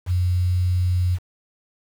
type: tone with quantisation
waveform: sine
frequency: 90.1 Hz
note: F#2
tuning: 45 cents flat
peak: -17 dBFS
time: 0.06-1.19 s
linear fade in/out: 50 ms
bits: 7
effects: none